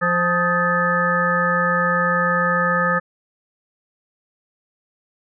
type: harmonic tone with a mistuned harmonic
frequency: 174.61 Hz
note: F3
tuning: in tune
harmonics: 1 / 3 / 5 / 7 / 9 / 10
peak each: -24 / -23 / -30 / -20 / -30 / -21 dBFS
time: 0.01-3 s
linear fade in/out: 20 ms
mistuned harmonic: 7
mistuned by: +47 cents
effects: none